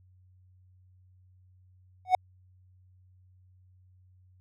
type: tone with exponential growth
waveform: triangle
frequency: 740 Hz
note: F#5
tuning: in tune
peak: -12 dBFS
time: 2.05-2.15 s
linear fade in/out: 2 ms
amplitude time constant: 20 ms
effects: added 92 Hz sine -57 dBFS peak until 4.4 s